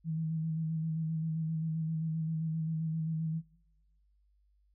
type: tone with vibrato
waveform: sine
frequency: 160 Hz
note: D#3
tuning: 49 cents sharp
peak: -31 dBFS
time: 0.04-3.42 s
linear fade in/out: 50 ms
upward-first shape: square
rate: 7.6 Hz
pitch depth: 23 cents each way
effects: noise-tail reverb RT60 0.9 s tail -19 dB re dry + added 50 Hz sine -66 dBFS peak until 4.74 s